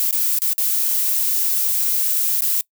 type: noise with dropouts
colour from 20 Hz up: violet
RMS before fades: -19 dBFS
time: 0-2.61 s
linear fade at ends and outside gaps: 0 ms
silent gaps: 0.11-0.127 / 0.387-0.419 / 0.532-0.581 / 2.408-2.421 s
effects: noise-tail reverb RT60 0.1 s tail -23 dB re dry